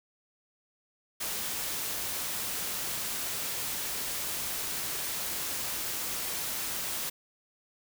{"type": "noise", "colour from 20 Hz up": "white", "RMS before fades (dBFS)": -34, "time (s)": [1.2, 7.1], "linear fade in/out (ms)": 10, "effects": []}